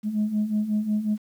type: beating tone pair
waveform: sine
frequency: 208.1 / 213.6 Hz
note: G#3 / G#3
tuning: +4 / +49 cents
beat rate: 5.5 Hz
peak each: -27 / -22 dBFS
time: 0.03-1.18 s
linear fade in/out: 50 ms
effects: tanh soft clip ceiling -17 dBFS + 9-bit